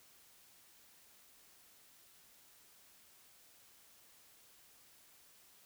silence, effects white hiss -64 dBFS RMS until 5.65 s

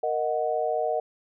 sine chord, D# minor, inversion second, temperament equal with one note detuned, 466.2 / 622.3 / 737 Hz, A#4 / D#5 / F#5, 0 / 0 / -7 cents, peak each -29 / -27 / -28 dBFS, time 0.03-1 s, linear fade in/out 5 ms, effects none

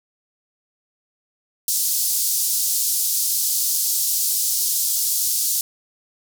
white band-pass noise, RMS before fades -21 dBFS, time 1.68-5.61 s, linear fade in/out 2 ms, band 4700 to 16000 Hz, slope 24 dB/octave, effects none

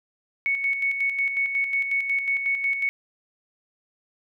sine tone with tremolo, 2217 Hz, C#7, in tune, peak -20 dBFS, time 0.46-2.89 s, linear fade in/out 0 ms, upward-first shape square, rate 5.5 Hz, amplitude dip 50%, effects none

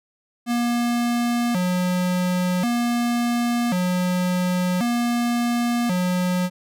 square tone with vibrato, 207.7 Hz, G#3, in tune, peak -20 dBFS, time 0.46-6.5 s, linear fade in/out 50 ms, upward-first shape square, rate 0.46 Hz, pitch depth 240 cents each way, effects none

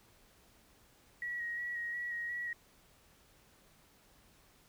sine tone with vibrato, 1908 Hz, A#6, 40 cents sharp, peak -36 dBFS, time 1.22-2.53 s, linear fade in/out 2 ms, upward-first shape square, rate 2.8 Hz, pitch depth 19 cents each way, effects pink hiss -65 dBFS RMS until 4.68 s

